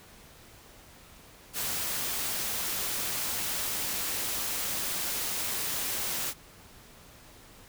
white noise, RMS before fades -32 dBFS, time 1.53-6.34 s, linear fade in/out 50 ms, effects pink hiss -53 dBFS RMS until 7.68 s

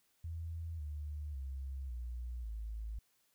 sine tone with pitch steps, 82.41 / 74.27 / 66.94 / 60.33 / 54.37 Hz, E2 / D2 / C2 / B1 / A1, 0 / +20 / +40 / -40 / -20 cents, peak -39 dBFS, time 0.24-2.99 s, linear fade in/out 5 ms, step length 550 ms, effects white hiss -75 dBFS RMS until 3.34 s

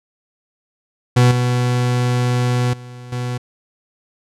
40% pulse tone with level steps, 123.47 Hz, B2, in tune, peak -8 / -14 / -32 / -20 dBFS, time 1.16-3.38 s, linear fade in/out 10 ms, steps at 1.31 / 2.73 / 3.12 s, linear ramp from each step 5 ms, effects low-pass 9000 Hz 12 dB/octave

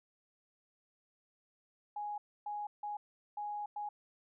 sine tone bursts at uneven times, 830.6 Hz, G#5, in tune, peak -37 dBFS, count 5, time 1.96-2.18 / 2.46-2.67 / 2.83-2.97 / 3.37-3.66 / 3.76-3.89 s, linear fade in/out 5 ms, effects none

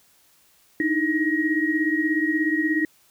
sine tone cluster, 303.9 / 320.6 / 1890 Hz, D#4 / E4 / A#6, -41 / -48 / +23 cents, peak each -24 dBFS, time 0.8-2.85 s, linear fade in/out 2 ms, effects white hiss -59 dBFS RMS until 3.1 s

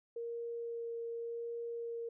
sine tone with vibrato, 466.2 Hz, A#4, in tune, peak -38 dBFS, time 0.16-2.09 s, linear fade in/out 5 ms, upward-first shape sine, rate 0.88 Hz, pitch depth 8 cents each way, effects none

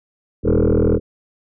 sine tone with frequency modulation, 256.3 Hz, C4, 36 cents flat, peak -10 dBFS, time 0.43-1 s, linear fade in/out 50 ms, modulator 40.5 Hz, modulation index 5.7, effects tanh soft clip ceiling -10 dBFS

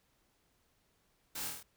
white noise with echo, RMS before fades -42 dBFS, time 1.35-1.48 s, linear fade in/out 5 ms, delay 25 ms, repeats 6, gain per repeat -2 dB, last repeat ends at 1.63 s, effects pink hiss -74 dBFS RMS until 1.76 s

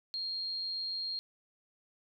sine tone, 4229 Hz, C8, 18 cents sharp, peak -34 dBFS, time 0.14-1.19 s, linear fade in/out 0 ms, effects none

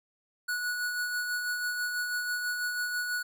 square tone with tremolo, 1467 Hz, F#6, 15 cents flat, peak -29 dBFS, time 0.48-3.23 s, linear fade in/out 10 ms, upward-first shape sine, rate 6.1 Hz, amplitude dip 35%, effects none

